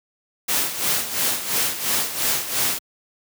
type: noise with tremolo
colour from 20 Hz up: white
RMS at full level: -20 dBFS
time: 0.48-2.79 s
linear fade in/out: 10 ms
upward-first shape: sine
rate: 2.9 Hz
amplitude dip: 70%
effects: high-pass 100 Hz 12 dB/octave